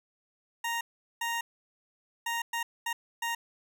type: tone bursts at uneven times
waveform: 20% pulse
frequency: 932.3 Hz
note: A#5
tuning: in tune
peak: -25 dBFS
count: 6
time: 0.64-0.81 / 1.21-1.41 / 2.26-2.42 / 2.53-2.63 / 2.86-2.93 / 3.22-3.35 s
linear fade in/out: 5 ms
effects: none